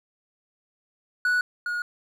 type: tone pair in turn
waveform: triangle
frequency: 1474 / 1442 Hz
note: F#6 / F#6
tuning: -7 / -45 cents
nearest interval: unison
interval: 38 cents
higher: first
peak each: -18 / -24 dBFS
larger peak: first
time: 1.25-1.41 / 1.66-1.82 s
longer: neither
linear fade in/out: 2 ms
effects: none